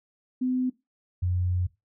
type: tone pair in turn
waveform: sine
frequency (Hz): 254.3 / 89.91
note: C4 / F#2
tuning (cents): -49 / -49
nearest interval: octave + tritone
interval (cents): 1800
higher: first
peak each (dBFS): -23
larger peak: neither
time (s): 0.41-0.7 / 1.22-1.67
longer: second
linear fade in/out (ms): 10
effects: noise-tail reverb RT60 0.2 s tail -18 dB re dry